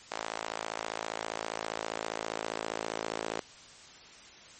sawtooth tone with high-pass filter sweep, 55 Hz, A1, in tune, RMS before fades -37 dBFS, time 0.11-3.4 s, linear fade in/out 5 ms, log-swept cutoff 720 to 450 Hz, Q 1.2, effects white hiss -52 dBFS RMS until 4.59 s + MP3 32 kbps

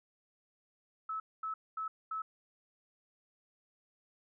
sine tone bursts, 1300 Hz, E6, 24 cents flat, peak -35 dBFS, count 4, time 1.09-2.22 s, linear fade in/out 5 ms, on 110 ms, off 230 ms, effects none

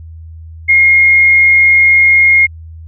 sine tone, 2142 Hz, C7, 40 cents sharp, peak -4 dBFS, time 0.68-2.47 s, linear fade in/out 20 ms, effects added 81 Hz sine -28 dBFS peak until 2.87 s

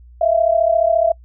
sine tone pair together, 644.6 / 679 Hz, E5 / F5, -39 / -49 cents, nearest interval minor second, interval 90 cents, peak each -15 / -15 dBFS, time 0.21-1.12 s, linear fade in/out 5 ms, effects noise-tail reverb RT60 0.1 s tail -25 dB re dry + added 60 Hz sine -40 dBFS peak until 1.24 s

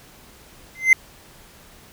triangle tone with exponential growth, 2070 Hz, C7, 19 cents flat, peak -3 dBFS, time 0.75-0.93 s, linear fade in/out 2 ms, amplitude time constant 37 ms, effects tanh soft clip ceiling -1 dBFS + pink hiss -48 dBFS RMS until 1.92 s

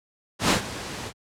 pink noise with ADSR envelope, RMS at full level -17 dBFS, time 0.39-1.13 s, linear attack 110 ms, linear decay 110 ms, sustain -16 dB, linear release 60 ms, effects high-pass 80 Hz 12 dB/octave + low-pass 8000 Hz 12 dB/octave

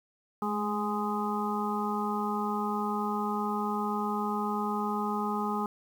harmonic tone with a mistuned harmonic, 207.7 Hz, G#3, in tune, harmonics 1 / 2 / 4 / 5 / 6, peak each -32 / -36 / -34 / -37 / -35 dBFS, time 0.42-5.66 s, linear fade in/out 2 ms, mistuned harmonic 1, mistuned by +28 cents, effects 9-bit

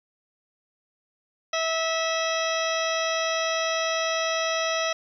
harmonic tone, 650 Hz, E5, 24 cents flat, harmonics 1 / 2 / 3 / 4 / 5 / 6 / 8 / 9, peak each -27 / -30 / -32 / -33 / -34 / -35 / -36 / -37 dBFS, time 1.53-4.93 s, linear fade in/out 5 ms, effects 10-bit

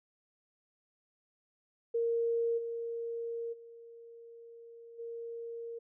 sine tone with level steps, 464.4 Hz, A#4, 7 cents flat, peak -28 / -35 / -49 / -39 dBFS, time 1.94-5.79 s, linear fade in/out 10 ms, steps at 2.57 / 3.52 / 4.98 s, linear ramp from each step 20 ms, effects none

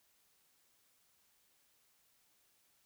silence, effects white hiss -73 dBFS RMS until 2.85 s

